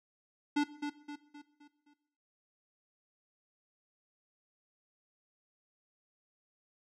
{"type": "tone with echo", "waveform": "square", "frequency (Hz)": 292.1, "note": "D4", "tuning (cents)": -9, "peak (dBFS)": -27, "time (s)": [0.56, 0.64], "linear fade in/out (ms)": 10, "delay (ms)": 260, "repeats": 5, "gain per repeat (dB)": -7, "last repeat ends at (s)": 1.94, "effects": ["noise-tail reverb RT60 0.8 s tail -17 dB re dry", "low-pass 5000 Hz 12 dB/octave"]}